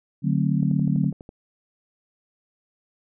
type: chord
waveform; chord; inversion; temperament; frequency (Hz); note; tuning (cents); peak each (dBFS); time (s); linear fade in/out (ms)
sine; D dominant seventh; none; just; 146.83 / 183.54 / 220.2 / 264.3; D3 / F#3 / A3 / C4; 0 / -14 / +2 / +18; -22 / -23 / -27 / -28; 0.22-1.13; 50
type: click train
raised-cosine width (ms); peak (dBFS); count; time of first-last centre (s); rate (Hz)
2; -27; 9; 0.63-1.291; 12.1
effects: none